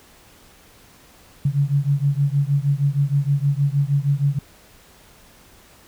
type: beating tone pair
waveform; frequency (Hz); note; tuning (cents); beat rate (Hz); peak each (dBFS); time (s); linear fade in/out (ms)
sine; 138.7 / 145.1; C#3 / D3; +1 / -21; 6.4; -19 / -20; 1.45-4.39; 5
effects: pink hiss -50 dBFS RMS until 5.87 s